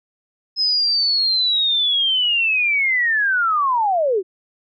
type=linear sweep; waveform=sine; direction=down; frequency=5140 to 349.2 Hz; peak=-15 dBFS; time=0.56-4.23 s; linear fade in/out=50 ms; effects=none